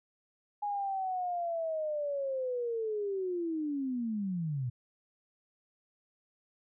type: linear sweep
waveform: sine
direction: down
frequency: 830.6 to 117.7 Hz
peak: -31 dBFS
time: 0.62-4.7 s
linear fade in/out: 10 ms
effects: none